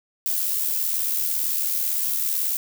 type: noise with amplitude modulation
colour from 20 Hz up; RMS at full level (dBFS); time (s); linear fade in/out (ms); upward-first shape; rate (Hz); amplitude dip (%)
violet; -22; 0.26-2.57; 0; sine; 78; 45
effects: none